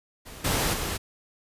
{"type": "noise with level steps", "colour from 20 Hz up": "pink", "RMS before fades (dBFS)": [-43, -25, -30], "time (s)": [0.25, 0.98], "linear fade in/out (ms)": 20, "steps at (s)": [0.44, 0.73], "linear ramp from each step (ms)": 10, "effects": ["resampled to 32000 Hz"]}